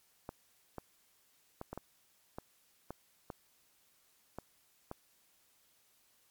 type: clicks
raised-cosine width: 1 ms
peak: -27 dBFS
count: 10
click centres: 0.291 / 0.783 / 1.614 / 1.73 / 1.776 / 2.385 / 2.906 / 3.302 / 4.386 / 4.914 s
effects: white hiss -70 dBFS RMS until 6.3 s + MP3 96 kbps